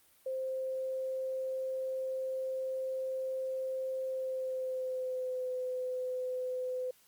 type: tone with pitch glide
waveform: sine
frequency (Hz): 523.3 to 507.2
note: C5 to B4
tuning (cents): 0 to +46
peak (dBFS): -33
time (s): 0.26-6.91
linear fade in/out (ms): 5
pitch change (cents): -54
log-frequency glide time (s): 4.07-5.51
effects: white hiss -65 dBFS RMS until 7.07 s + Opus 32 kbps